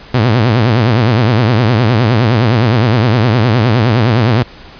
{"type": "tone with vibrato", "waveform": "sawtooth", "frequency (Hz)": 115.8, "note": "A#2", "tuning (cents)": -11, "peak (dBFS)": -4, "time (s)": [0.14, 4.43], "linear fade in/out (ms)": 5, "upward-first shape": "triangle", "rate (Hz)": 9.7, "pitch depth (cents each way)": 230, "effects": ["pink hiss -36 dBFS RMS until 4.79 s", "resampled to 11025 Hz"]}